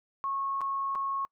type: tone with dropouts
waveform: sine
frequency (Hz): 1095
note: C#6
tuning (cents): -22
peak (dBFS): -29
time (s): 0.24-1.25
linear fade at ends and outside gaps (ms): 0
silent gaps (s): 0.608-0.615 / 0.951-0.956
effects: noise-tail reverb RT60 0.1 s tail -25 dB re dry